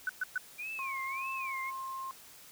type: tone bursts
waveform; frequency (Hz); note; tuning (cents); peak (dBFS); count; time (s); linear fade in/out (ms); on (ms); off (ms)
sine; 1499; F#6; +22; -29; 3; 0.07-0.379; 2; 23; 120
type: tone with vibrato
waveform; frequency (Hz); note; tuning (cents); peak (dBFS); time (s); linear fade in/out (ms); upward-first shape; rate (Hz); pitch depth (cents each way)
sine; 2351; D7; +1; -37; 0.58-1.71; 20; sine; 1.7; 200
type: tone with pitch glide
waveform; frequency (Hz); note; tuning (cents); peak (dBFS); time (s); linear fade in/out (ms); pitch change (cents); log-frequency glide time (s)
sine; 1073 to 1060.1; C6 to C6; +43 to +22; -37; 0.79-2.11; 0; -21; 0.96-1.71
effects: white hiss -54 dBFS RMS until 2.51 s